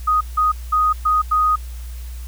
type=tone bursts at uneven times; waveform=sine; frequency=1246 Hz; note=D#6; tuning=2 cents sharp; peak=-13 dBFS; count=5; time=0.07-0.21 / 0.37-0.52 / 0.72-0.93 / 1.05-1.22 / 1.31-1.56 s; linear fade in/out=10 ms; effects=added 60 Hz sine -28 dBFS peak until 2.27 s + white hiss -45 dBFS RMS until 2.27 s